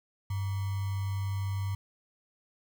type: tone with sample-and-hold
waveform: sine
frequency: 98 Hz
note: G2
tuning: in tune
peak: -29 dBFS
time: 0.3-1.75 s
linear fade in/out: 5 ms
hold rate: 1050 Hz
effects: none